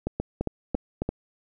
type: two click trains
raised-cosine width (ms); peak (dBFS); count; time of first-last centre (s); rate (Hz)
2; -13 / -13; 4 / 4; 0.2-1.02 / 0.07-1.09; 3.66 / 2.94
effects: none